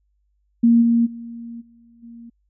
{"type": "tone with level steps", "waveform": "sine", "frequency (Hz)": 233.4, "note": "A#3", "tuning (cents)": 2, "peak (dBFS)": [-10, -13, -31, -48, -37], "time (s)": [0.63, 2.3], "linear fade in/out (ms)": 10, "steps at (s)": [0.81, 1.05, 1.6, 2.02], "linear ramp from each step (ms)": 20, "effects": ["added 50 Hz sine -63 dBFS peak until 2.49 s"]}